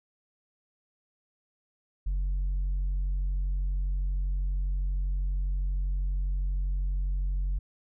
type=tone; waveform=sine; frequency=46.25 Hz; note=F#1; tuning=in tune; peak=-23 dBFS; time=2.06-7.59 s; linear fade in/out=10 ms; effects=tanh soft clip ceiling -25 dBFS